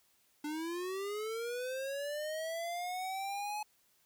square linear sweep, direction up, 293.7 to 851 Hz, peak -37 dBFS, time 0.44-3.63 s, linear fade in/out 5 ms, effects white hiss -71 dBFS RMS until 4.05 s

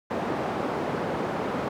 white band-pass noise, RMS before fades -29 dBFS, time 0.1-1.69 s, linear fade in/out 10 ms, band 140 to 740 Hz, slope 12 dB/octave, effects none

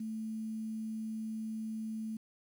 sine tone with quantisation, 220 Hz, A3, in tune, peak -36 dBFS, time 0-2.17 s, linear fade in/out 5 ms, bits 10, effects none

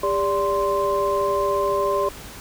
sine tone cluster, 400.5 / 580 / 1042 Hz, G4 / D5 / C6, +37 / -22 / -7 cents, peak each -23 dBFS, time 0.03-2.09 s, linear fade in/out 5 ms, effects added 50 Hz sine -43 dBFS peak until 2.4 s + pink hiss -39 dBFS RMS until 2.4 s

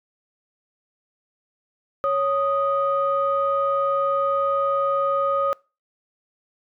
sine tone pair together, 554.4 / 1244.6 Hz, C#5 / D#6, 0 / 0 cents, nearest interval octave + major second, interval 1400 cents, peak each -21 dBFS, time 2.04-5.53 s, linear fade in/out 0 ms, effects noise-tail reverb RT60 0.3 s tail -25 dB re dry + tanh soft clip ceiling -11 dBFS

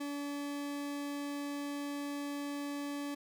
40% pulse tone, 286.4 Hz, D4, 43 cents flat, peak -36 dBFS, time 0-3.15 s, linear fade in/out 10 ms, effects none

